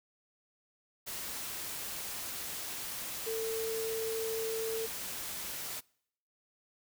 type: tone in noise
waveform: sine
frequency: 447.6 Hz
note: A4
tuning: 30 cents sharp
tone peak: -33 dBFS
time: 3.26-4.87 s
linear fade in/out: 20 ms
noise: white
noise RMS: -40 dBFS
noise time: 1.06-5.81 s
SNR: +4 dB
effects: noise-tail reverb RT60 0.7 s tail -26 dB re dry